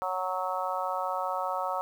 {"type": "harmonic tone", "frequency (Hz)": 185, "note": "F#3", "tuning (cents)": 0, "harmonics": [3, 4, 5, 6, 7], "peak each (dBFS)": [-35, -34, -34, -36, -35], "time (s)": [0.02, 1.81], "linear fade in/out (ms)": 0, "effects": ["9-bit"]}